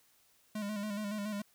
square tone with vibrato, 207.7 Hz, G#3, in tune, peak -36 dBFS, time 0.55-1.42 s, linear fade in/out 5 ms, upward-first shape square, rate 7.1 Hz, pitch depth 46 cents each way, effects white hiss -68 dBFS RMS until 1.54 s

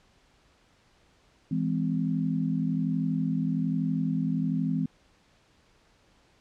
sine chord, E augmented, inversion none, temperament just, 164.81 / 206 / 257.5 Hz, E3 / G#3 / B#3, 0 / -14 / -28 cents, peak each -28 / -31 / -29 dBFS, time 1.51-4.86 s, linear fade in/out 5 ms, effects pink hiss -63 dBFS RMS until 6.4 s + low-pass 6000 Hz 12 dB/octave

